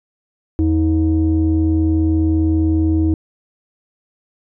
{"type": "tone pair together", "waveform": "sine", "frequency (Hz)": [82.8, 317.9], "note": ["E2", "D#4"], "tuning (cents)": [8, 37], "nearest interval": "octave + major seventh", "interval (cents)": 2329, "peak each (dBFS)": -14, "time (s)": [0.59, 3.14], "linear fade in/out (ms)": 0, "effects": ["tanh soft clip ceiling -7 dBFS"]}